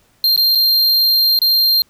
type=tone with dropouts; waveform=square; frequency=4186 Hz; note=C8; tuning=in tune; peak=-11 dBFS; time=0.24-1.82 s; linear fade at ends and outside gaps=1 ms; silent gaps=0.362-0.376 / 0.55-0.555 / 1.39-1.417 s; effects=pink hiss -56 dBFS RMS until 1.89 s